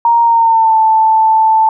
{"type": "tone with pitch glide", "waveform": "sine", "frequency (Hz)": [934, 881.6], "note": ["A#5", "A5"], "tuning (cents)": [3, 3], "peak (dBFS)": -6, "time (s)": [0.05, 1.69], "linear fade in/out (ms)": 2, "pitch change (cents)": -100, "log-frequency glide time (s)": [0.23, 0.78], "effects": []}